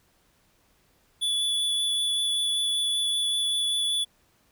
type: tone with vibrato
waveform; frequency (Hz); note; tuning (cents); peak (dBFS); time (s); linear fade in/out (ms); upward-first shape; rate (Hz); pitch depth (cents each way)
square; 3440; A7; -40; -24; 1.21-4.05; 20; triangle; 5.2; 10
effects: pink hiss -65 dBFS RMS until 4.51 s